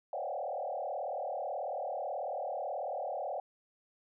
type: tone with frequency modulation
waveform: sine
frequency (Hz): 659.3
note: E5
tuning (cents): 0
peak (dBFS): -34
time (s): 0.13-3.4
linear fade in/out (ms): 2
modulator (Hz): 38.3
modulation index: 3.4
effects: none